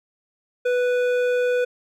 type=tone with hard clipping; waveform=triangle; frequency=493.9 Hz; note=B4; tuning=in tune; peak=-20 dBFS; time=0.65-1.65 s; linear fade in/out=10 ms; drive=14 dB; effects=none